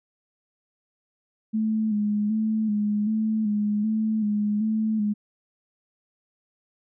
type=tone with vibrato; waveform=sine; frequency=213.4 Hz; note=G#3; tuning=47 cents sharp; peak=-21 dBFS; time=1.53-5.14 s; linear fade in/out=20 ms; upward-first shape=square; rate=1.3 Hz; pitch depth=40 cents each way; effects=none